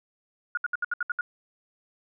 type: tone bursts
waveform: sine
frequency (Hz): 1437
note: F6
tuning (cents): +49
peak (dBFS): -24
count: 8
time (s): 0.55-1.21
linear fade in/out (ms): 2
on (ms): 23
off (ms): 68
effects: none